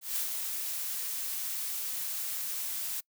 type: noise with ADSR envelope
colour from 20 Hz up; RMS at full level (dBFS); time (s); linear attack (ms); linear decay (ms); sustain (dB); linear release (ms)
blue; -31; 0.01-3.01; 160; 100; -4; 15
effects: noise-tail reverb RT60 0.1 s tail -25 dB re dry